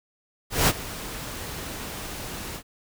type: noise with ADSR envelope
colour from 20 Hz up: pink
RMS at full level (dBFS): -18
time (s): 0.5-2.63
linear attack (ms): 180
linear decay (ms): 41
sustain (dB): -17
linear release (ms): 73
effects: none